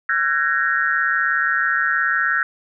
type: tone cluster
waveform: sine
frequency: 1357 / 1514 / 1653 / 1856 Hz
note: E6 / F#6 / G#6 / A#6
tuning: +50 / +39 / -9 / -8 cents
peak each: -22 dBFS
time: 0.09-2.43 s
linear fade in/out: 2 ms
effects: none